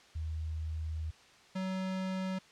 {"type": "tone pair in turn", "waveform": ["sine", "square"], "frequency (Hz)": [79.1, 188.13], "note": ["D#2", "F#3"], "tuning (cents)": [29, 29], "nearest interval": "octave + minor third", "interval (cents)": 1500, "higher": "second", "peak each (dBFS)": [-34, -34], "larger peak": "neither", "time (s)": [[0.15, 1.11], [1.55, 2.39]], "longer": "first", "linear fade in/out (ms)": 10, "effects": ["white hiss -59 dBFS RMS until 2.51 s", "low-pass 5000 Hz 12 dB/octave"]}